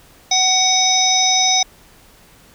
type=harmonic tone; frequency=748 Hz; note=F#5; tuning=19 cents sharp; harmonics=1 / 3 / 5 / 7 / 8; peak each=-19 / -23 / -18 / -19 / -17 dBFS; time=0.31-1.63 s; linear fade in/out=5 ms; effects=pink hiss -48 dBFS RMS until 2.54 s